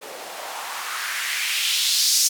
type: noise with band-pass filter sweep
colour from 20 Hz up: blue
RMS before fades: -24 dBFS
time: 0.01-2.29 s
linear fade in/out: 20 ms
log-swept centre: 440 to 6000 Hz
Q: 2.2
effects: none